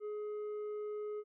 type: tone with tanh clipping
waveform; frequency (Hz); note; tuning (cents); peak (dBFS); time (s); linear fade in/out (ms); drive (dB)
sine; 420.4; G#4; +21; -39; 0-1.24; 50; 5
effects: none